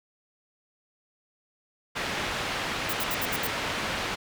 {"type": "low-pass noise", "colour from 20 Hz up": "white", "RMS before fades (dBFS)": -31, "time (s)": [1.95, 4.16], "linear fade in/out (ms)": 20, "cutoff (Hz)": 2700, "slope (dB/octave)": 12}
{"type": "noise bursts", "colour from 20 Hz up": "violet", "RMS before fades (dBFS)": -31, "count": 6, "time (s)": [2.89, 3.471], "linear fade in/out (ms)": 5, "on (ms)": 41, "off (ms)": 67}
{"effects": []}